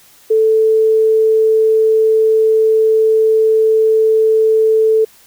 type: tone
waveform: sine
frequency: 440 Hz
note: A4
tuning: in tune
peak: -8 dBFS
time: 0.3-5.05 s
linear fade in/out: 10 ms
effects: white hiss -46 dBFS RMS until 5.26 s